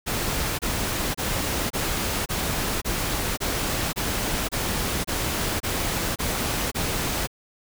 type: noise bursts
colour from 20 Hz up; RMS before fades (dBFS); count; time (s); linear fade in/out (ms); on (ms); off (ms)
pink; -26; 13; 0.06-7.274; 20; 530; 27
effects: none